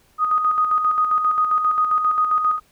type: tone with tremolo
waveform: sine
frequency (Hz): 1245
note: D#6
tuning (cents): +1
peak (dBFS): -14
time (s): 0.18-2.6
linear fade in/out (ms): 50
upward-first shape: square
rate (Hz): 7.5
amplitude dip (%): 45
effects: pink hiss -58 dBFS RMS until 2.71 s